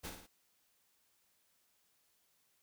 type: noise with echo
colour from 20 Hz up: pink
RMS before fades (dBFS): -44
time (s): 0.03-0.11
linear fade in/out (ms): 20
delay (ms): 54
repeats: 3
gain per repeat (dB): -5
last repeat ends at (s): 0.272
effects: white hiss -75 dBFS RMS until 2.62 s